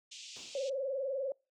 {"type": "band-pass noise", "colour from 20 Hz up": "pink", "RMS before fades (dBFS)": -49, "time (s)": [0.11, 0.7], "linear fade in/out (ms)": 10, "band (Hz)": [2600, 7400], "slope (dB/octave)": 48}
{"type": "noise with exponential decay", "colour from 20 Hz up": "brown", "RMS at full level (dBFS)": -44, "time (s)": [0.36, 0.81], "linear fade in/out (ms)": 2, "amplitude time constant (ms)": 97}
{"type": "tone with vibrato", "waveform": "sine", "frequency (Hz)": 538, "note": "C5", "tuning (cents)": 48, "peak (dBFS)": -32, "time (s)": [0.55, 1.32], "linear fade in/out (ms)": 2, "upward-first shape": "sine", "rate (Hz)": 20, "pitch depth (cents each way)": 97}
{"effects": ["noise-tail reverb RT60 0.3 s tail -26 dB re dry", "high-pass 300 Hz 12 dB/octave"]}